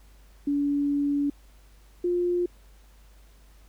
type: tone pair in turn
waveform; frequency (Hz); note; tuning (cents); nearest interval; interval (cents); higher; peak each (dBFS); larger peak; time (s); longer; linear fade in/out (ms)
sine; 285.9 / 352.9; D4 / F4; -46 / +18; major third; 364; second; -22; neither; 0.47-1.3 / 2.04-2.46; first; 5
effects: added 50 Hz sine -51 dBFS peak until 3.68 s + pink hiss -61 dBFS RMS until 3.68 s